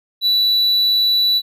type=tone; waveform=triangle; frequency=3951 Hz; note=B7; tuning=in tune; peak=-11 dBFS; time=0.21-1.42 s; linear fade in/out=50 ms; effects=none